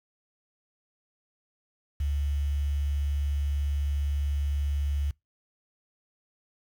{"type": "tone with quantisation", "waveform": "sine", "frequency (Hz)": 71.5, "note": "D2", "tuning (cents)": -46, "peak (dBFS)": -25, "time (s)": [2, 5.11], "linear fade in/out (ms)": 5, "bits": 8, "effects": ["noise-tail reverb RT60 0.2 s tail -25 dB re dry"]}